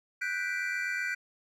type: chord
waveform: triangle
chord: G major seventh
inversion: third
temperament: equal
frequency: 1480 / 1568 / 1975.5 / 2349 Hz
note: F#6 / G6 / B6 / D7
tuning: 0 / 0 / 0 / 0 cents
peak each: -33 / -35 / -34 / -35 dBFS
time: 0.21-1.15 s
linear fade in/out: 10 ms
effects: none